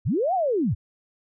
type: linear two-way sweep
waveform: sine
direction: up then down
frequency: 68.9 to 784 to 68.9 Hz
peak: -20 dBFS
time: 0.05-0.75 s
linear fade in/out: 20 ms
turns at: 0.34 s
effects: none